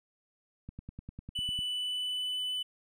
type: click train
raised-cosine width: 5 ms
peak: -30 dBFS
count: 10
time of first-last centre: 0.69-1.59 s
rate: 10 Hz
type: tone with pitch glide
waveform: triangle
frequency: 2979 to 2998 Hz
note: F#7 to F#7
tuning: +11 to +22 cents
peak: -30 dBFS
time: 1.35-2.63 s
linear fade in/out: 10 ms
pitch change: +11 cents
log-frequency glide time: 1.7-2.39 s
effects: none